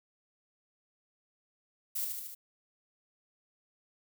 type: noise with echo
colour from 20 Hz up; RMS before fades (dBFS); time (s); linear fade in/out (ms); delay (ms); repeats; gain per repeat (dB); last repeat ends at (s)
violet; -34; 1.95-2.05; 10; 75; 4; -3; 2.35
effects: none